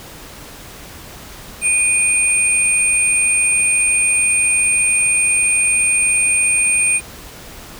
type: tone pair together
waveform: sine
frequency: 2463 / 8777 Hz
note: D#7 / C#9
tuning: -18 / -18 cents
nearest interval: octave + minor seventh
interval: 2200 cents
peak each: -15 dBFS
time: 1.61-7.01 s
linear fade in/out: 50 ms
effects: pink hiss -36 dBFS RMS until 7.79 s

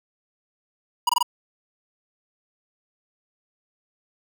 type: tone bursts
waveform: square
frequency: 968 Hz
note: B5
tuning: 35 cents flat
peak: -17 dBFS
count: 4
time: 1.07-1.228 s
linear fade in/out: 5 ms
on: 23 ms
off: 22 ms
effects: none

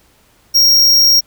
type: tone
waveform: square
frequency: 5588 Hz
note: F8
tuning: in tune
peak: -7 dBFS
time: 0.54-1.21 s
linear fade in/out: 20 ms
effects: pink hiss -52 dBFS RMS until 1.26 s

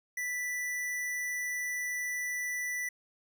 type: tone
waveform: square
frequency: 1975.5 Hz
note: B6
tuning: in tune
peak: -33 dBFS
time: 0.17-2.89 s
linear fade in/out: 5 ms
effects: none

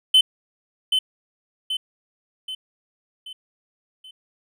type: tone with echo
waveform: triangle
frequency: 3052 Hz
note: G7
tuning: 47 cents flat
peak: -9 dBFS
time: 0.14-0.21 s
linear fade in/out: 5 ms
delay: 780 ms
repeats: 5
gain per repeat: -6 dB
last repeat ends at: 4.11 s
effects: none

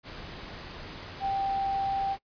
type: tone in noise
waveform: sine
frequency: 784 Hz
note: G5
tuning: in tune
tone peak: -26 dBFS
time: 1.2-2.17 s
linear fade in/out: 50 ms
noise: pink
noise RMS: -42 dBFS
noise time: 0.03-2.19 s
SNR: +13 dB
effects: noise-tail reverb RT60 0.1 s tail -23 dB re dry + resampled to 11025 Hz

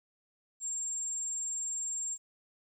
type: tone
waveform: sine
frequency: 7420 Hz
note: A#8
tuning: 9 cents flat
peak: -33 dBFS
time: 0.6-2.18 s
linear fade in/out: 50 ms
effects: 11-bit

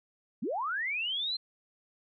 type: linear sweep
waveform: sine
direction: up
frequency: 169.7 to 4186 Hz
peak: -30 dBFS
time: 0.42-1.37 s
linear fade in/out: 10 ms
effects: none

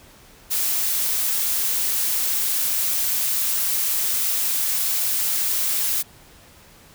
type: noise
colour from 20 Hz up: blue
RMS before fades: -22 dBFS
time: 0.5-6.03 s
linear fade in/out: 20 ms
effects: pink hiss -49 dBFS RMS until 6.94 s

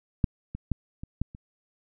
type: clicks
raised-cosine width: 5 ms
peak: -9 / -22 / -13 / -25 / -14 / -30 dBFS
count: 6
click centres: 0.242 / 0.55 / 0.717 / 1.035 / 1.216 / 1.349 s
effects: none

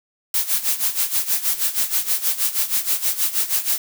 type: noise with tremolo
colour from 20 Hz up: blue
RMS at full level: -18 dBFS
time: 0.34-3.78 s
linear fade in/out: 2 ms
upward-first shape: sine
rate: 6.3 Hz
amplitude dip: 80%
effects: none

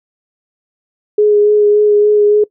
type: tone with vibrato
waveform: sine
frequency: 417.4 Hz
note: G#4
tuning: 9 cents sharp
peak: -6 dBFS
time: 1.18-2.44 s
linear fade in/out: 5 ms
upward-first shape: sine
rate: 3.5 Hz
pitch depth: 15 cents each way
effects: noise-tail reverb RT60 0.1 s tail -21 dB re dry

